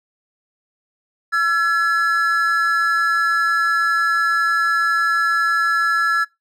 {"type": "tone pair together", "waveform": "triangle", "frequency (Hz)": [1347, 1697.1], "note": ["E6", "G#6"], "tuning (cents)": [37, 37], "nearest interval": "major third", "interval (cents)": 400, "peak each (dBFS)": -16, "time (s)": [1.32, 6.25], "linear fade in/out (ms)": 20, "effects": ["noise-tail reverb RT60 0.2 s tail -24 dB re dry"]}